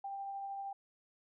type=tone with tremolo; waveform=sine; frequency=790 Hz; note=G5; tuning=13 cents sharp; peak=-38 dBFS; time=0.04-0.73 s; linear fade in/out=5 ms; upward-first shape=triangle; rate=13 Hz; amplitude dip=25%; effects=none